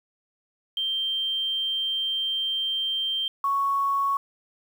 sine tone pair in turn, 3150 / 1109.5 Hz, G7 / C#6, +8 / +1 cents, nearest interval octave + tritone, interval 1807 cents, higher first, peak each -24 / -21 dBFS, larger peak second, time 0.77-3.28 / 3.44-4.17 s, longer first, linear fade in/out 2 ms, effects 8-bit

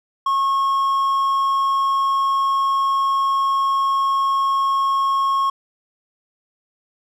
triangle tone, 1090 Hz, C#6, 29 cents flat, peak -14 dBFS, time 0.26-5.5 s, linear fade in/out 5 ms, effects none

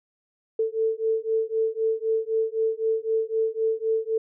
sine beating tone pair, 442.8 / 446.7 Hz, A4 / A4, +11 / +26 cents, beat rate 3.9 Hz, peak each -25 dBFS, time 0.59-4.18 s, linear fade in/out 5 ms, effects none

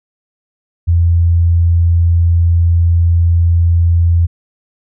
sine tone, 85 Hz, F2, 46 cents flat, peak -7 dBFS, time 0.87-4.27 s, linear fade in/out 20 ms, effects none

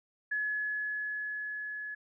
sine tone with level ramp, 1700 Hz, G#6, 40 cents sharp, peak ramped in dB -29 to -37 dBFS, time 0.31-1.95 s, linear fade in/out 10 ms, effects none

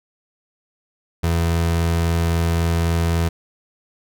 30% pulse tone, 83.7 Hz, E2, 27 cents sharp, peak -14 dBFS, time 1.23-3.29 s, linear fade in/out 10 ms, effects none

